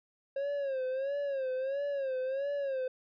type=tone with vibrato; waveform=triangle; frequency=542 Hz; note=C#5; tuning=39 cents flat; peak=-29 dBFS; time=0.36-2.88 s; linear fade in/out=5 ms; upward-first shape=sine; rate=1.5 Hz; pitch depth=97 cents each way; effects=resampled to 11025 Hz